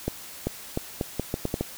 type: accelerating click train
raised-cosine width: 2 ms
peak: -12 dBFS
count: 9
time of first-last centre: 0.08-1.61 s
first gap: 390 ms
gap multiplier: 0.78
effects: white hiss -42 dBFS RMS until 1.77 s